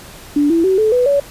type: tone with pitch steps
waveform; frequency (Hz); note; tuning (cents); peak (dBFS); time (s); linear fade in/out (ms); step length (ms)
sine; 291.1 / 332.5 / 379.7 / 433.6 / 495.3 / 565.6; D4 / E4 / F#4 / A4 / B4 / C#5; -15 / +15 / +45 / -25 / +5 / +35; -10; 0.36-1.2; 5; 140
effects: pink hiss -37 dBFS RMS until 1.3 s + resampled to 32000 Hz